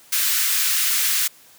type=high-pass noise; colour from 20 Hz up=white; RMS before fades=-20 dBFS; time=0.12-1.28 s; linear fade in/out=10 ms; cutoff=1400 Hz; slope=24 dB/octave; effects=white hiss -50 dBFS RMS until 1.58 s + high-pass 80 Hz 12 dB/octave